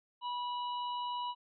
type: harmonic tone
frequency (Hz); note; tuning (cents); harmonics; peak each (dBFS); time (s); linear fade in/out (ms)
977; B5; -19; 1 / 3 / 4; -35 / -45 / -50; 0.21-1.35; 50
effects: none